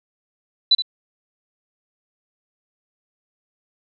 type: tone with echo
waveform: sine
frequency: 3982 Hz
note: B7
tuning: 14 cents sharp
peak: -10 dBFS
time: 0.71-0.75 s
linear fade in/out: 5 ms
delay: 72 ms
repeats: 1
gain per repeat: -10 dB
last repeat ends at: 0.822 s
effects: none